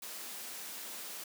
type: high-pass noise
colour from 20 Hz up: white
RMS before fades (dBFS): -44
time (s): 0.02-1.24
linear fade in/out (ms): 5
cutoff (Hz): 180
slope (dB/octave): 48
effects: none